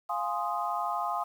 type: chord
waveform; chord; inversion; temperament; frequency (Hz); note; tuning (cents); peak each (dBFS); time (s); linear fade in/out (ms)
sine; F minor seventh; none; equal; 698.5 / 830.6 / 1046.5 / 1244.5; F5 / Ab5 / C6 / Eb6; 0 / 0 / 0 / 0; -34; 0.09-1.24; 10
effects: 9-bit